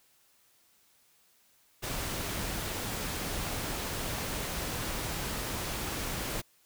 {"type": "noise", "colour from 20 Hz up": "pink", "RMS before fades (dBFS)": -35, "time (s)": [1.82, 6.42], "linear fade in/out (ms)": 20, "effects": ["white hiss -66 dBFS RMS until 6.65 s"]}